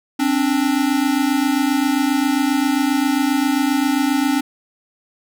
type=tone pair together; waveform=square; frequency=264.5 / 292 Hz; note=C4 / D4; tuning=+19 / -10 cents; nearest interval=major second; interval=171 cents; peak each=-19 dBFS; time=0.19-4.41 s; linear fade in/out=10 ms; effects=none